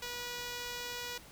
5% pulse tone, 485.8 Hz, B4, 29 cents flat, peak -27 dBFS, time 0.02-1.18 s, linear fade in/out 5 ms, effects pink hiss -54 dBFS RMS until 1.31 s

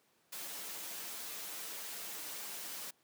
white noise with comb filter, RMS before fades -44 dBFS, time 0.32-2.91 s, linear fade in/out 10 ms, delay 7.9 ms, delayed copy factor -0.55, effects pink hiss -72 dBFS RMS until 3.03 s + high-pass 200 Hz 12 dB/octave

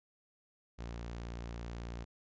sawtooth tone, 58.27 Hz, A#1, in tune, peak -37 dBFS, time 0.78-2.05 s, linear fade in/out 20 ms, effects resampled to 16000 Hz

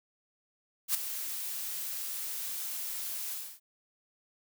blue noise with ADSR envelope, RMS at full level -26 dBFS, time 0.88-3.6 s, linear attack 66 ms, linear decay 7 ms, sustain -11 dB, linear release 280 ms, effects none

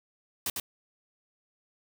white noise with echo, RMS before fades -31 dBFS, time 0.46-0.5 s, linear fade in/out 2 ms, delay 100 ms, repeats 1, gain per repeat -3 dB, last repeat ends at 0.6 s, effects none

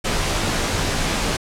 pink noise with comb filter, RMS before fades -21 dBFS, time 0.04-1.37 s, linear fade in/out 10 ms, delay 16 ms, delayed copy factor -0.55, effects low-pass 8000 Hz 12 dB/octave

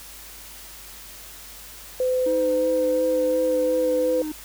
sine tone with pitch glide, 509 to 504.6 Hz, C5 to B4, -48 to +37 cents, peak -19 dBFS, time 2-4.22 s, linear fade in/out 2 ms, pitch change -15 cents, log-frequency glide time 3.42-3.83 s
triangle tone with vibrato, 311.1 Hz, D#4, in tune, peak -25 dBFS, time 2.26-4.32 s, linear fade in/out 5 ms, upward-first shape sine, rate 2.8 Hz, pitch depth 32 cents each way
effects added 50 Hz sine -49 dBFS peak until 4.44 s + white hiss -42 dBFS RMS until 4.44 s

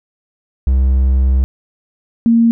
triangle / sine tone pair in turn, 65.41 / 231 Hz, C2 / A#3, 0 / -16 cents, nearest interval octave + minor seventh, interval 2184 cents, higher second, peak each -7 dBFS, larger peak neither, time 0.67-1.44 / 2.26-2.51 s, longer first, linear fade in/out 0 ms, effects none

